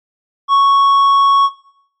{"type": "tone with tanh clipping", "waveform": "sine", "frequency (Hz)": 1108.7, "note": "C#6", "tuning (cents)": 0, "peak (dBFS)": -8, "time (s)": [0.48, 1.5], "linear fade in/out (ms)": 50, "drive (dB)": 6, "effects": ["noise-tail reverb RT60 0.7 s tail -18 dB re dry", "MP3 64 kbps"]}